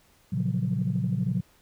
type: chord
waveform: sine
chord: Gb major seventh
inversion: first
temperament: equal with one note detuned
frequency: 116.54 / 138.59 / 174.61 / 186.93 Hz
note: Bb2 / Db3 / F3 / Gb3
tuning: 0 / 0 / 0 / +18 cents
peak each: -29 dBFS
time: 0.32-1.41 s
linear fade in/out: 10 ms
effects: tanh soft clip ceiling -16 dBFS + pink hiss -61 dBFS RMS until 1.61 s